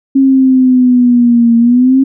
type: exponential two-way sweep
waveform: sine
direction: down then up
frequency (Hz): 271.4 to 231.1 to 271.4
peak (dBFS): -4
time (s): 0.15-2.04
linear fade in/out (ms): 10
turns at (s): 1.57
effects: none